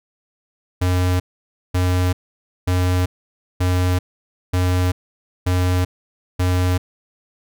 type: tone bursts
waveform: square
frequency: 90.6 Hz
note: F#2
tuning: 36 cents flat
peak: -16 dBFS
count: 7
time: 0.81-6.78 s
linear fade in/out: 10 ms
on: 390 ms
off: 540 ms
effects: none